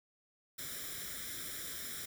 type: noise with comb filter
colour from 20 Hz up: white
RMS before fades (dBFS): -43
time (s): 0.58-2.06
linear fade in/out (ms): 10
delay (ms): 0.55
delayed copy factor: +0.8
effects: none